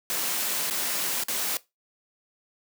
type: noise with dropouts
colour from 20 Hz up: white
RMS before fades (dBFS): -28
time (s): 0.1-1.57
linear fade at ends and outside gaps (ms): 0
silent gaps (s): 0.7-0.709 / 1.236-1.284
effects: noise-tail reverb RT60 0.2 s tail -19 dB re dry + high-pass 200 Hz 12 dB/octave